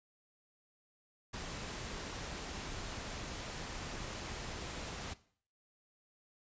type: noise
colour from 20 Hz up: pink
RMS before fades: -43 dBFS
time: 1.33-5.14 s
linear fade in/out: 10 ms
effects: noise-tail reverb RT60 0.5 s tail -17 dB re dry + resampled to 16000 Hz